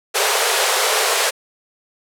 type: high-pass noise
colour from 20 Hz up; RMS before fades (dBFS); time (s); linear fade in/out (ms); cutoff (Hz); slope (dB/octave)
pink; -17; 0.14-1.31; 20; 400; 96
effects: low-pass 12000 Hz 12 dB/octave